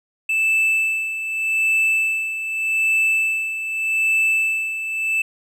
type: tone with tremolo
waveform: triangle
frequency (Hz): 2637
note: E7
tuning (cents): 0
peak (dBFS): -13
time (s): 0.29-5.22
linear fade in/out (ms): 5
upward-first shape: sine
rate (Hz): 0.83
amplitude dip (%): 65
effects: none

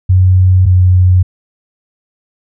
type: tone pair in turn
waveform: sine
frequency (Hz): 92.5 / 91.33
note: F#2 / F#2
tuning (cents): 0 / -22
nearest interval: unison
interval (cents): 22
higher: first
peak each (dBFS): -4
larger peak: neither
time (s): 0.09-0.66 / 0.66-1.23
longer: neither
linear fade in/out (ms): 10
effects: none

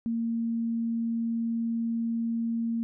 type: tone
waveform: sine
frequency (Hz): 230.1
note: A#3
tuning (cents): -22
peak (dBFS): -26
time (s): 0.06-2.83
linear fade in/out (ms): 0
effects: none

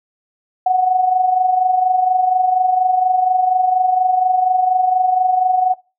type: tone with amplitude modulation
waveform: sine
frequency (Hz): 740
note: F#5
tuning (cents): 0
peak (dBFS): -9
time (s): 0.66-5.74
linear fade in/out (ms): 5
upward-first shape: sine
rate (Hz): 24.2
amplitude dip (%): 55
effects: noise-tail reverb RT60 0.3 s tail -21 dB re dry

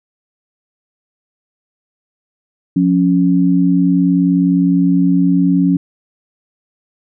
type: tone pair together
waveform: sine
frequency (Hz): 177.82 / 277.2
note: F3 / C#4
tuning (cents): +31 / 0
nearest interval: minor sixth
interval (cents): 769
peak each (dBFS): -12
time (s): 2.76-5.77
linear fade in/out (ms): 5
effects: none

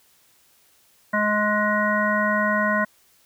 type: harmonic tone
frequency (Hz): 210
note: G#3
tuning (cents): +19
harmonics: 1 / 3 / 5 / 7 / 9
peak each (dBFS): -25 / -25 / -25 / -25 / -25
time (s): 1.13-2.85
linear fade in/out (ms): 10
effects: white hiss -59 dBFS RMS until 3.25 s

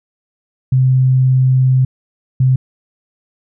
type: tone bursts at uneven times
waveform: sine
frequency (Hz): 129.8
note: C3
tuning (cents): -13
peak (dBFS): -8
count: 2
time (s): 0.72-1.85 / 2.4-2.56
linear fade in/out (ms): 5
effects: none

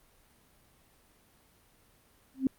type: tone with exponential growth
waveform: sine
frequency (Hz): 264.6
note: C4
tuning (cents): +20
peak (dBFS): -19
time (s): 2.34-2.47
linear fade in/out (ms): 2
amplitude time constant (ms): 27
effects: pink hiss -64 dBFS RMS until 2.58 s + Opus 32 kbps

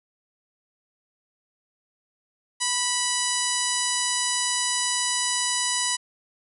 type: harmonic tone with a mistuned harmonic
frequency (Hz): 987.8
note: B5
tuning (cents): 0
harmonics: 1 / 2 / 3 / 4 / 5 / 6 / 7 / 8 / 9 / 10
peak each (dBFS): -32 / -32 / -32 / -32 / -32 / -32 / -32 / -32 / -32 / -32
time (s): 2.6-5.97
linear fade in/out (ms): 20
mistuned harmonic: 2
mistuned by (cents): -21
effects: none

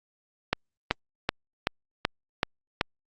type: click train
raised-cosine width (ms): 0.3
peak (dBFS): -6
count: 7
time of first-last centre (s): 0.53-2.811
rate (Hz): 2.63
effects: Opus 48 kbps

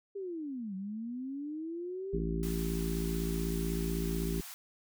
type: linear two-way sweep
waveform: sine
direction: down then up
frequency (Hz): 406.4 to 185.8 to 406.4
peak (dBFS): -36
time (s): 0.15-2.2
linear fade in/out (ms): 10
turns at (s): 0.75
type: harmonic tone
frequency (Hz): 56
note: A1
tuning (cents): +31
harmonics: 1 / 3 / 4 / 5 / 6 / 7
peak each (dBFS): -35 / -35 / -42 / -41 / -42 / -39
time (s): 2.13-4.41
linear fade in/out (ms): 5
type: high-pass noise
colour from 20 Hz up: white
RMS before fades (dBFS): -46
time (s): 2.43-4.54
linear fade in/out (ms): 0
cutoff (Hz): 680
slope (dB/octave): 96
effects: none

